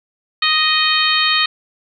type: harmonic tone with a mistuned harmonic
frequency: 622.3 Hz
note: D#5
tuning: in tune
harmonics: 2 / 3 / 4 / 5 / 6 / 7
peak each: -20 / -20 / -20 / -20 / -20 / -20 dBFS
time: 0.42-1.46 s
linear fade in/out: 5 ms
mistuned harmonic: 7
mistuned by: -22 cents
effects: none